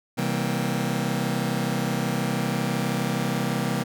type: chord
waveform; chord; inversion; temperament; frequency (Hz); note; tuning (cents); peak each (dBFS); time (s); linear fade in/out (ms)
sawtooth; C dominant seventh; none; just; 130.81 / 163.52 / 196.22 / 235.5; C3 / E3 / G3 / Bb3; 0 / -14 / +2 / +18; -25; 0.17-3.84; 20
effects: none